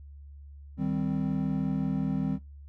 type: chord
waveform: triangle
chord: C minor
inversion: first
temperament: equal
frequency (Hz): 155.56 / 196 / 261.6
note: Eb3 / G3 / C4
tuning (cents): 0 / 0 / 0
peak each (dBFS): -29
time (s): 0.77-2.39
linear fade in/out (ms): 50
effects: noise-tail reverb RT60 0.2 s tail -19 dB re dry + added 71 Hz sine -44 dBFS peak until 2.68 s